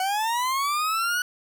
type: linear sweep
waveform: 40% pulse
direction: up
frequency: 740 to 1480 Hz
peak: -22 dBFS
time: 0-1.22 s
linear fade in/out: 2 ms
effects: none